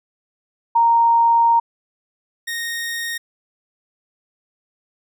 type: tone pair in turn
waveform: sine / sawtooth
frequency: 929 / 1858 Hz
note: A#5 / A#6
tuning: -6 / -6 cents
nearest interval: octave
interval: 1200 cents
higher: second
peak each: -11 / -20 dBFS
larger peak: first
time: 0.75-1.6 / 2.47-3.18 s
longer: first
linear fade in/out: 10 ms
effects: none